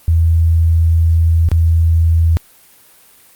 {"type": "tone with dropouts", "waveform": "sine", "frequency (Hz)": 82.41, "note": "E2", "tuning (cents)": 0, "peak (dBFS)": -8, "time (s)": [0.08, 2.37], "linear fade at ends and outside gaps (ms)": 0, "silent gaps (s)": [1.488, 1.516], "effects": ["white hiss -46 dBFS RMS until 3.35 s", "Opus 32 kbps"]}